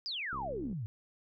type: exponential sweep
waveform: sine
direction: down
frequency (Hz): 5150 to 98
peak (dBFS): -35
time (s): 0.06-0.86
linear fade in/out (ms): 0
type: click train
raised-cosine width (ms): 3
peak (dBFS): -34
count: 28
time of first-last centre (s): 0.33-0.728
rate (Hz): 67.8
effects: none